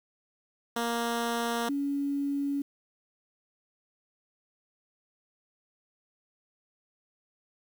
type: tone pair in turn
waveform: 10% pulse / sine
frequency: 234 / 281.8 Hz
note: A#3 / C#4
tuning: +7 / +29 cents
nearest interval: minor third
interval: 322 cents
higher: second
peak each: -20 / -27 dBFS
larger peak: first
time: 0.76-1.69 / 1.69-2.62 s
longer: neither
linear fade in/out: 5 ms
effects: 9-bit